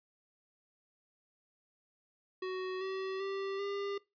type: tone with pitch steps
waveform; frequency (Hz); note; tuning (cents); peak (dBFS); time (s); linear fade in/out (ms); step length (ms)
square; 372.4 / 381.5 / 390.9 / 400.5; F#4 / G4 / G4 / G4; +11 / -47 / -5 / +37; -36; 2.42-3.98; 5; 390
effects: noise-tail reverb RT60 0.2 s tail -20 dB re dry + resampled to 11025 Hz